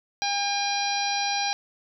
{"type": "harmonic tone", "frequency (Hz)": 806, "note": "G5", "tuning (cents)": 48, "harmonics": [1, 2, 3, 4, 5, 6, 7], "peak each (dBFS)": [-27, -35, -32, -37, -31, -34, -33], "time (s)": [0.22, 1.53], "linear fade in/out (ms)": 0, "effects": []}